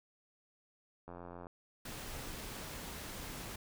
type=click train; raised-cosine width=1 ms; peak=-34 dBFS; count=35; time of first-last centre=1.08-1.469 s; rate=87.5 Hz
type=noise; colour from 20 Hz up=pink; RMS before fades=-45 dBFS; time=1.85-3.56 s; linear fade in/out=5 ms
effects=none